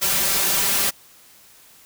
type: noise with comb filter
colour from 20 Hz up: white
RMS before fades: -20 dBFS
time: 0.01-0.91 s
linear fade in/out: 20 ms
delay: 5.1 ms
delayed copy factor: +0.8
effects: white hiss -50 dBFS RMS until 1.85 s

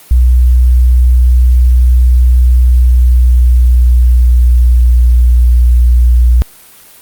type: tone with pitch glide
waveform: sine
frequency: 61.74 to 60.3 Hz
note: B1 to B1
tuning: 0 to -41 cents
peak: -3 dBFS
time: 0.11-6.42 s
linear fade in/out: 0 ms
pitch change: -41 cents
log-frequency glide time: 2.6-5.1 s
effects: white hiss -38 dBFS RMS until 7.01 s + Opus 32 kbps

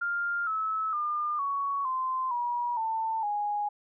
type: tone with pitch steps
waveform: sine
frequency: 1400 / 1298.7 / 1204.8 / 1117.6 / 1036.8 / 961.8 / 892.2 / 827.7 Hz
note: F6 / E6 / D6 / C#6 / C6 / B5 / A5 / G#5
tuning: +4 / -26 / +44 / +14 / -16 / -46 / +24 / -6 cents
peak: -27 dBFS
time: 0.01-3.69 s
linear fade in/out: 10 ms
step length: 460 ms
effects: none

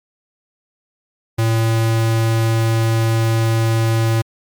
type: tone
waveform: square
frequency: 113.1 Hz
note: A2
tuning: 48 cents sharp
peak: -14 dBFS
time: 1.38-4.22 s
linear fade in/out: 10 ms
effects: MP3 96 kbps

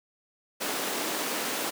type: high-pass noise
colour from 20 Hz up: pink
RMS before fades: -31 dBFS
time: 0.6-1.71 s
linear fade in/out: 20 ms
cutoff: 240 Hz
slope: 24 dB/octave
effects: none

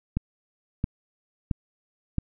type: click train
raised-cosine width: 5 ms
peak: -12 dBFS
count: 4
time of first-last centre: 0.17-2.183 s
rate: 1.49 Hz
effects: none

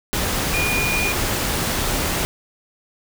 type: tone in noise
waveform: sine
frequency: 2433 Hz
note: D#7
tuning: 39 cents flat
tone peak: -21 dBFS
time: 0.54-1.12 s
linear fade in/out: 0 ms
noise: pink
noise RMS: -22 dBFS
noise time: 0.13-2.25 s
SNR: -2 dB
effects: none

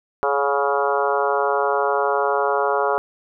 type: harmonic tone with a mistuned harmonic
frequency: 140 Hz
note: C#3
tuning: 18 cents sharp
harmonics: 3 / 4 / 5 / 6 / 7 / 8 / 9 / 10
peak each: -23 / -24 / -25 / -26 / -26 / -27 / -28 / -28 dBFS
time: 0.23-2.98 s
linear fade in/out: 0 ms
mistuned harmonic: 5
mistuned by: +23 cents
effects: none

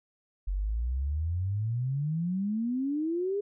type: exponential sweep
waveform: sine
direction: up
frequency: 45 to 415.7 Hz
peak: -27 dBFS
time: 0.47-3.41 s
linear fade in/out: 10 ms
effects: none

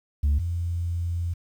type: tone pair in turn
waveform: sine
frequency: 72.2 / 85.86 Hz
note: D2 / F2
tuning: -29 / -29 cents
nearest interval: minor third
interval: 300 cents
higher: second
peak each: -16 / -24 dBFS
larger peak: first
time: 0.23-0.39 / 0.39-1.34 s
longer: second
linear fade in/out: 10 ms
effects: tanh soft clip ceiling -17 dBFS + 9-bit

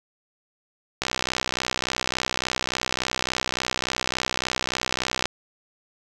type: click train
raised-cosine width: 0.2 ms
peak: -6 dBFS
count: 270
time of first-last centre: 1.02-5.256 s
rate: 63.5 Hz
effects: none

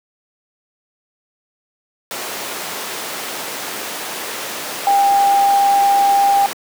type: tone in noise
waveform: sine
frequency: 798 Hz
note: G5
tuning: 31 cents sharp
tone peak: -10 dBFS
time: 4.87-6.46 s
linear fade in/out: 0 ms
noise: pink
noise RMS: -24 dBFS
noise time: 2.11-6.53 s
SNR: +11 dB
effects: high-pass 400 Hz 12 dB/octave

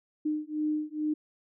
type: beating tone pair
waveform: sine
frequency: 303.4 / 305.7 Hz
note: D#4 / D#4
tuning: -44 / -30 cents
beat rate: 2.3 Hz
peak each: -31 dBFS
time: 0.25-1.14 s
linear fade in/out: 10 ms
effects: none

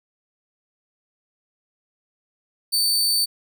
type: tone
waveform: sawtooth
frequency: 4553 Hz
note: C#8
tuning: 45 cents sharp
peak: -15 dBFS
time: 2.72-3.26 s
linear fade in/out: 20 ms
effects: none

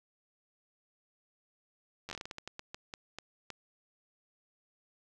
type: slowing click train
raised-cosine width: 0.2 ms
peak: -24 dBFS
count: 16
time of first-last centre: 2.09-3.503 s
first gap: 10 ms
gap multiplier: 1.28
effects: none

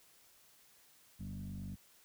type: tone with frequency modulation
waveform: sine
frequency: 136.7 Hz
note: C#3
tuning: 24 cents flat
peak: -40 dBFS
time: 1.19-1.76 s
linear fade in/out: 20 ms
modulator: 49.1 Hz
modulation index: 1.8
effects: tanh soft clip ceiling -37 dBFS + white hiss -65 dBFS RMS until 2.04 s

